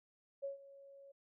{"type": "tone with ADSR envelope", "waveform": "sine", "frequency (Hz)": 554, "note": "C#5", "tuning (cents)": -1, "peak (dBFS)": -37, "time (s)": [0.42, 1.12], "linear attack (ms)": 23, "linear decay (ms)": 130, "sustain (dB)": -18, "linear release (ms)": 10, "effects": []}